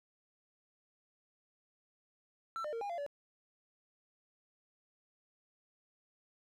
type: tone with pitch steps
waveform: triangle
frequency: 1338 / 602 / 460.1 / 811 / 688 / 573 Hz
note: E6 / D5 / A#4 / G#5 / F5 / D5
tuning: +25 / +43 / -23 / -41 / -26 / -43 cents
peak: -35 dBFS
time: 2.56-3.064 s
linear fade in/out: 0 ms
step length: 84 ms
effects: none